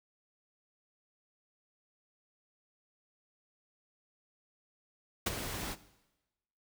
pink noise with ADSR envelope, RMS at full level -29 dBFS, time 5.26-5.76 s, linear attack 8 ms, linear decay 26 ms, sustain -10 dB, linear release 42 ms, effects noise-tail reverb RT60 1.0 s tail -17 dB re dry

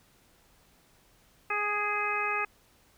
harmonic tone with a mistuned harmonic, 414.7 Hz, G#4, 3 cents flat, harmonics 1 / 2 / 3 / 4 / 5 / 6, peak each -38 / -36 / -32 / -36 / -36 / -32 dBFS, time 1.5-2.45 s, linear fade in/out 5 ms, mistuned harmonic 6, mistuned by +31 cents, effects pink hiss -63 dBFS RMS until 2.97 s

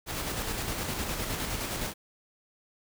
pink noise with tremolo, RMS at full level -32 dBFS, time 0.06-1.94 s, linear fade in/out 50 ms, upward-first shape square, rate 9.7 Hz, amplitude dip 30%, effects none

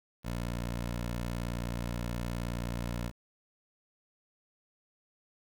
15% pulse tone, 59 Hz, A#1, 22 cents sharp, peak -27 dBFS, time 0.23-3.12 s, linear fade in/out 50 ms, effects 9-bit

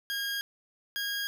20% pulse tone pair in turn, 1627 / 1632.8 Hz, G#6 / G#6, -36 / -30 cents, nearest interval unison, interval 6 cents, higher second, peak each -26 dBFS, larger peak neither, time 0.1-0.41 / 0.96-1.27 s, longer neither, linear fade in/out 0 ms, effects none

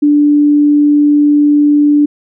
sine tone, 293.3 Hz, D4, 2 cents flat, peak -5 dBFS, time 0.02-2.06 s, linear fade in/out 10 ms, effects none

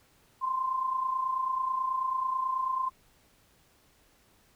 sine tone pair together, 1017.3 / 1046.5 Hz, C6 / C6, -49 / 0 cents, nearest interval unison, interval 49 cents, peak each -35 / -28 dBFS, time 0.41-2.9 s, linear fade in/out 20 ms, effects pink hiss -64 dBFS RMS until 4.55 s

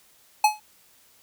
square tone with exponential decay, 850 Hz, G#5, 40 cents sharp, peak -13 dBFS, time 0.44-0.6 s, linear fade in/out 5 ms, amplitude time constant 34 ms, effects white hiss -58 dBFS RMS until 1.22 s

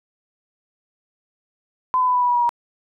sine tone with pitch steps, 1017 / 1007.6 / 998.4 / 989.2 / 980.1 / 971.1 / 962.1 / 953.3 Hz, C6 / B5 / B5 / B5 / B5 / B5 / B5 / A#5, -50 / +34 / +19 / +3 / -13 / -29 / -46 / +39 cents, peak -15 dBFS, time 1.94-2.492 s, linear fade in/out 0 ms, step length 69 ms, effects none

